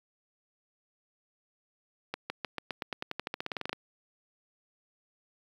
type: accelerating click train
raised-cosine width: 0.3 ms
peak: -17 dBFS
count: 20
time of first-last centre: 2.14-3.73 s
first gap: 160 ms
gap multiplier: 0.92
effects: high-pass 150 Hz 12 dB/octave + 9-bit